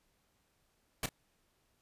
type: noise with echo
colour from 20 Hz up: pink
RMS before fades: -34 dBFS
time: 1.03-1.06 s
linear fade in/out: 2 ms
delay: 31 ms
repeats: 1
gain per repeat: -14 dB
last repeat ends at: 1.091 s
effects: pink hiss -75 dBFS RMS until 1.81 s + resampled to 32000 Hz